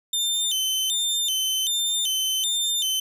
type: tone with vibrato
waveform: sawtooth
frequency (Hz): 3322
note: G#7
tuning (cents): 0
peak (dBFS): -19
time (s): 0.13-3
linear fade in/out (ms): 5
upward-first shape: square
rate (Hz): 1.3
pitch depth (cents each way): 140
effects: none